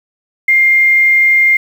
sine tone with quantisation, 2112 Hz, C7, 16 cents sharp, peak -6 dBFS, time 0.48-1.57 s, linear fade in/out 5 ms, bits 6, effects none

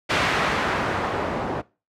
white noise with low-pass filter sweep, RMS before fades -24 dBFS, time 0.09-1.62 s, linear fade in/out 20 ms, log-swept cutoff 2400 to 680 Hz, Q 0.85, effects noise-tail reverb RT60 0.3 s tail -21 dB re dry + high-pass 60 Hz 12 dB/octave

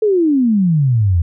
sine exponential sweep, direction down, 445.2 to 80.6 Hz, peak -10 dBFS, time 0.02-1.22 s, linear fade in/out 5 ms, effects none

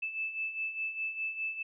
sine beating tone pair, 2625 / 2629.9 Hz, E7 / E7, -8 / -5 cents, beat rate 4.9 Hz, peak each -40 / -34 dBFS, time 0.02-1.63 s, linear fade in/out 10 ms, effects none

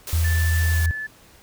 white high-pass noise, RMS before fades -32 dBFS, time 0.07-0.86 s, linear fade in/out 2 ms, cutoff 280 Hz, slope 96 dB/octave
sine tone, 82 Hz, E2, 9 cents flat, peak -17 dBFS, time 0.13-0.91 s, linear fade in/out 0 ms
sine tone with pitch glide, 1760 to 1734.8 Hz, A6 to A6, 0 to -25 cents, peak -27 dBFS, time 0.24-1.07 s, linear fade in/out 10 ms, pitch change -25 cents, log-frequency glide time 0.66-0.81 s
effects pink hiss -51 dBFS RMS until 1.42 s

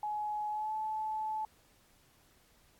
sine tone with pitch glide, 843 to 866.7 Hz, G#5 to A5, +26 to -26 cents, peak -33 dBFS, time 0.03-1.45 s, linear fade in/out 2 ms, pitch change +48 cents, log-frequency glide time 0.49-0.73 s, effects pink hiss -66 dBFS RMS until 2.79 s + AAC 64 kbps

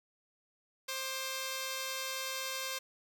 5% pulse tone pair together, 528 / 1185.3 Hz, C5 / D6, +16 / +16 cents, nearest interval octave + major second, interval 1400 cents, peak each -25 / -32 dBFS, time 0.88-2.79 s, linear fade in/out 10 ms, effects none

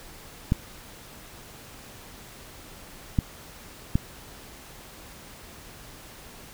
clicks, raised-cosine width 5 ms, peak -8 dBFS, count 3, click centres 0.521 / 3.188 / 3.955 s, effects pink hiss -46 dBFS RMS until 6.53 s

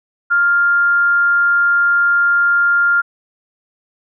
sine tone with amplitude modulation, 1400 Hz, F6, 4 cents sharp, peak -9 dBFS, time 0.3-3.02 s, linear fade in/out 20 ms, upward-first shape sine, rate 298 Hz, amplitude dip 25%, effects none

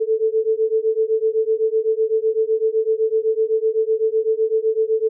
sine beating tone pair, 437.6 / 445.5 Hz, A4 / A4, -9 / +22 cents, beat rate 7.9 Hz, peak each -19 dBFS, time 0-5.09 s, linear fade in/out 20 ms, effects none

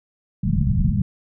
white low-pass noise, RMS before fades -19 dBFS, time 0.43-1.02 s, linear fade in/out 5 ms, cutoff 210 Hz, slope 96 dB/octave, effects none

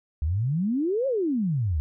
sine exponential two-way sweep, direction up then down, 70.3 to 561 to 70.3 Hz, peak -22 dBFS, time 0.22-1.8 s, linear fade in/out 0 ms, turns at 1.07 s, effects none

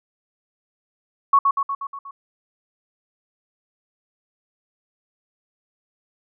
sine tone with echo, 1108.7 Hz, C#6, in tune, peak -10 dBFS, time 1.33-1.39 s, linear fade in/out 5 ms, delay 120 ms, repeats 6, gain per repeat -4 dB, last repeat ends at 2.11 s, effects none

